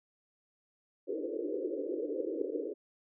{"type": "band-pass noise", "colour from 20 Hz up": "white", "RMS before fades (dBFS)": -36, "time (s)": [1.07, 2.74], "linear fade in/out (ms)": 20, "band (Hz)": [290, 530], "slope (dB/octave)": 96, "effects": []}